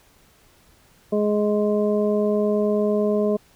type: harmonic tone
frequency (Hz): 209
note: G#3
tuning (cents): +11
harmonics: 1 / 2 / 3 / 5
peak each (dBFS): -22 / -21 / -24 / -37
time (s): 1.12-3.37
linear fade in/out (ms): 10
effects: pink hiss -56 dBFS RMS until 3.55 s